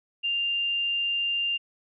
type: tone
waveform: sine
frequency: 2794 Hz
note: F7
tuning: in tune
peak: -24 dBFS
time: 0.23-1.58 s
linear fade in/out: 20 ms
effects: none